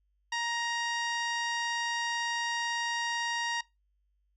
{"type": "harmonic tone with a mistuned harmonic", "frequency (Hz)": 938, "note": "A#5", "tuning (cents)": 11, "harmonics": [1, 2, 3, 4, 5, 6, 7, 8, 9], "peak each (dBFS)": [-34, -34, -39, -41, -44, -42, -53, -52, -57], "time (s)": [0.32, 3.61], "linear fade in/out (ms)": 5, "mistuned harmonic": 9, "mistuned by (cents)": 65, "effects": ["noise-tail reverb RT60 0.2 s tail -21 dB re dry", "added 50 Hz sine -70 dBFS peak until 4.36 s"]}